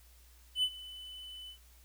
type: tone with ADSR envelope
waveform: triangle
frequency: 3006 Hz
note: F#7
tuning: 27 cents sharp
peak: -24 dBFS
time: 0.55-1.58 s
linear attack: 80 ms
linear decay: 61 ms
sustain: -19 dB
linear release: 90 ms
effects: added 60 Hz sine -58 dBFS peak until 1.84 s + white hiss -64 dBFS RMS until 1.84 s